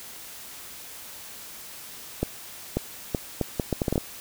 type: accelerating click train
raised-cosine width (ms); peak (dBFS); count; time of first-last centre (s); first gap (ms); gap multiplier
2; -10; 11; 2.23-3.979; 540; 0.7
effects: white hiss -42 dBFS RMS until 4.2 s